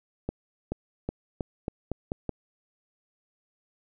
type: accelerating click train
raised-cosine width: 2 ms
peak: -16 dBFS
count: 8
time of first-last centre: 0.29-2.293 s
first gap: 430 ms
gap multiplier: 0.86
effects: none